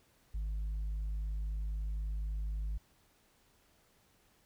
sine tone, 51.91 Hz, G#1, in tune, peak -31 dBFS, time 0.34-2.78 s, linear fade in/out 10 ms, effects tanh soft clip ceiling -33 dBFS + pink hiss -69 dBFS RMS until 4.45 s

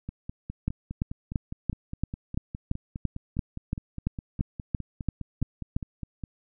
two click trains, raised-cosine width 5 ms, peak -22 / -13 dBFS, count 31 / 16, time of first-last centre 0.09-6.238 / 0.68-5.765 s, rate 4.88 / 2.95 Hz, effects none

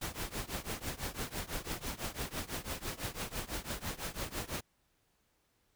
pink noise with tremolo, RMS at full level -36 dBFS, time 0.01-4.61 s, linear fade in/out 10 ms, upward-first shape triangle, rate 6 Hz, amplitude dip 95%, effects pink hiss -75 dBFS RMS until 5.75 s

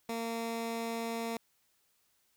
15% pulse tone, 229.5 Hz, A#3, 27 cents flat, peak -28 dBFS, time 0.09-1.37 s, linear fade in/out 2 ms, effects white hiss -73 dBFS RMS until 2.36 s

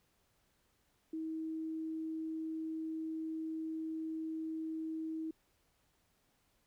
sine tone, 319.3 Hz, D#4, 45 cents sharp, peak -37 dBFS, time 1.13-5.31 s, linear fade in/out 5 ms, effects pink hiss -75 dBFS RMS until 6.66 s

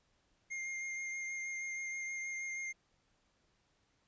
square tone with vibrato, 2119 Hz, C7, 21 cents sharp, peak -39 dBFS, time 0.5-2.73 s, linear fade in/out 20 ms, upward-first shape sine, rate 6.3 Hz, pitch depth 13 cents each way, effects pink hiss -75 dBFS RMS until 4.07 s + resampled to 16000 Hz

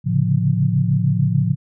sine tone cluster, 110.9 / 136.8 / 143.5 / 175.5 Hz, A2 / C#3 / D3 / F3, +14 / -23 / -40 / +9 cents, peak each -20 dBFS, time 0.04-1.56 s, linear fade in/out 50 ms, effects none

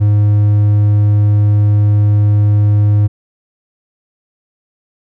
triangle tone, 103.83 Hz, G#2, in tune, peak -5 dBFS, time 0-3.08 s, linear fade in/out 20 ms, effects none

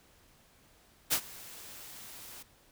white noise with ADSR envelope, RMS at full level -26 dBFS, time 1.1-2.43 s, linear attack 28 ms, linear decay 75 ms, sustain -22 dB, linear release 9 ms, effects pink hiss -63 dBFS RMS until 2.71 s

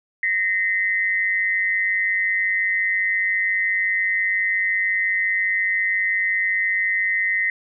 sine tone pair together, 1854.7 / 2049 Hz, A#6 / C7, -9 / -37 cents, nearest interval major second, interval 172 cents, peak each -21 dBFS, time 0.23-7.5 s, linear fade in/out 2 ms, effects none

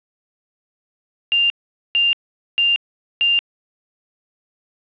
sine tone bursts, 2794 Hz, F7, in tune, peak -13 dBFS, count 4, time 1.32-3.39 s, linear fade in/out 0 ms, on 180 ms, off 450 ms, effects resampled to 8000 Hz + 7-bit

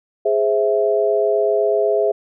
sine chord, Ab augmented, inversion none, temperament equal, 415.3 / 523.3 / 659.3 Hz, Ab4 / C5 / E5, 0 / 0 / 0 cents, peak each -17 / -22 / -18 dBFS, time 0.25-2.12 s, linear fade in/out 10 ms, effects none

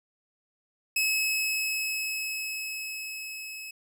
sawtooth tone with level ramp, 2578 Hz, E7, 39 cents flat, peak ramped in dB -20 to -35 dBFS, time 0.96-3.71 s, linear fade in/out 5 ms, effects none

